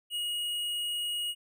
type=tone with tanh clipping; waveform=sine; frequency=2886 Hz; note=F#7; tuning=44 cents flat; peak=-32 dBFS; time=0.1-1.35 s; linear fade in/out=50 ms; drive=14 dB; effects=none